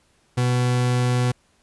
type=tone; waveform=40% pulse; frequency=124 Hz; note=B2; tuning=7 cents sharp; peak=-17 dBFS; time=0.37-1.32 s; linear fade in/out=10 ms; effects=pink hiss -62 dBFS RMS until 1.62 s + resampled to 24000 Hz